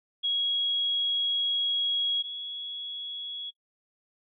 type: tone pair in turn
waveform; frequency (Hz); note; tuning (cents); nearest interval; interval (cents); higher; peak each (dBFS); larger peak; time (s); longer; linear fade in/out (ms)
sine; 3313 / 3351; G#7 / G#7; -5 / +15; unison; 20; second; -24 / -34; first; 0.23-2.23 / 2.23-3.51; first; 20
effects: noise-tail reverb RT60 0.1 s tail -21 dB re dry